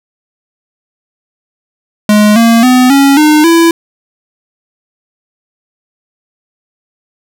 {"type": "tone with pitch steps", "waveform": "square", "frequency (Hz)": [210, 230.3, 252.6, 277.1, 303.9, 333.4], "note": ["G#3", "A#3", "B3", "C#4", "D#4", "E4"], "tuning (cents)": [19, -21, 39, -1, -41, 20], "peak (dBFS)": -4, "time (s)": [2.09, 3.71], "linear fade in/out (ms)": 2, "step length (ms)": 270, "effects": []}